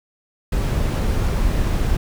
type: noise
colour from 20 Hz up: brown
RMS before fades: -19 dBFS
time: 0.52-1.97 s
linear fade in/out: 5 ms
effects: none